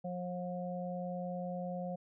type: harmonic tone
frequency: 179 Hz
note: F3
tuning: 43 cents sharp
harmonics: 1 / 3 / 4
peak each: -39 / -41 / -44 dBFS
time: 0.04-1.96 s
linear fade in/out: 10 ms
effects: none